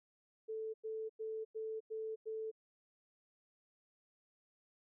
sine tone bursts, 440 Hz, A4, in tune, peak -39 dBFS, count 6, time 0.48-2.515 s, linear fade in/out 20 ms, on 260 ms, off 95 ms, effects none

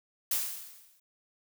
blue noise with exponential decay, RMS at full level -27 dBFS, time 0.31-1 s, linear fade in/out 5 ms, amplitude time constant 150 ms, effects none

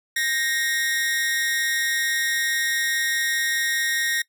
sawtooth tone with amplitude modulation, 1864.7 Hz, A#6, in tune, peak -15 dBFS, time 0.16-4.22 s, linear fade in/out 5 ms, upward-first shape sine, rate 275 Hz, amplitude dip 65%, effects noise-tail reverb RT60 0.1 s tail -22 dB re dry

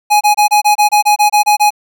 square tone bursts, 835 Hz, G#5, 9 cents sharp, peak -7 dBFS, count 12, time 0.1-1.706 s, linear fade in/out 20 ms, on 110 ms, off 26 ms, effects none

